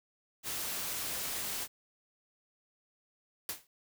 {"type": "noise", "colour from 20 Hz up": "white", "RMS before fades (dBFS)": -37, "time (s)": [0.43, 1.68], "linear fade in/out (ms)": 50}
{"type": "noise with exponential decay", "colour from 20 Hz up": "white", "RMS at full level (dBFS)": -33, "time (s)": [3.49, 3.67], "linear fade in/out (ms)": 1, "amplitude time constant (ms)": 37}
{"effects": []}